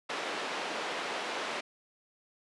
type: band-pass noise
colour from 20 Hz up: pink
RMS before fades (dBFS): -36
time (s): 0.09-1.61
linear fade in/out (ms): 10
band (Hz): 390 to 3600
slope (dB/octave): 12
effects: high-pass 200 Hz 12 dB/octave + resampled to 24000 Hz